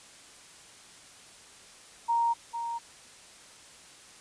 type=tone with echo; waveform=sine; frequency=932.3 Hz; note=A#5; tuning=in tune; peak=-23 dBFS; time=2.08-2.34 s; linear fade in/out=20 ms; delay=450 ms; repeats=1; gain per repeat=-8 dB; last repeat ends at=2.79 s; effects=white hiss -52 dBFS RMS until 4.2 s + resampled to 22050 Hz